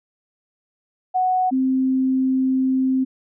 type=tone pair in turn; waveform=sine; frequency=740 / 261.6 Hz; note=F#5 / C4; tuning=0 / 0 cents; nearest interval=octave + tritone; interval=1800 cents; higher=first; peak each=-16 dBFS; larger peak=neither; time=1.14-1.51 / 1.51-3.05 s; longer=second; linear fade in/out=20 ms; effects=none